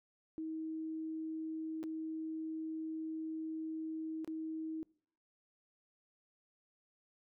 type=tone with dropouts; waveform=sine; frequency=318.1 Hz; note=D#4; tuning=38 cents sharp; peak=-38 dBFS; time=0.38-4.83 s; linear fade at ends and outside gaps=0 ms; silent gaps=1.83-1.838 / 4.246-4.276 s; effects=noise-tail reverb RT60 0.6 s tail -24 dB re dry